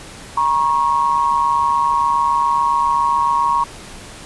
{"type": "tone pair together", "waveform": "sine", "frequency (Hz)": [949.8, 1097], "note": ["A#5", "C#6"], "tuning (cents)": [32, -18], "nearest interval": "major second", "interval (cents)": 250, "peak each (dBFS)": -16, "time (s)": [0.37, 3.64], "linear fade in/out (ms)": 5, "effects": ["pink hiss -36 dBFS RMS until 4.25 s", "resampled to 24000 Hz"]}